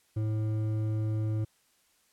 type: tone with hard clipping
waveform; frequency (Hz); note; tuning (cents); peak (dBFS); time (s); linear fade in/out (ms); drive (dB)
triangle; 108.5; A2; -24; -29; 0.16-1.45; 10; 12
effects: white hiss -68 dBFS RMS until 2.12 s + low-pass 12000 Hz 12 dB/octave